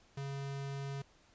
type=tone; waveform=square; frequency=138.59 Hz; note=C#3; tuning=in tune; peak=-39 dBFS; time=0.17-1.02 s; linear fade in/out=5 ms; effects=pink hiss -66 dBFS RMS until 1.34 s + resampled to 16000 Hz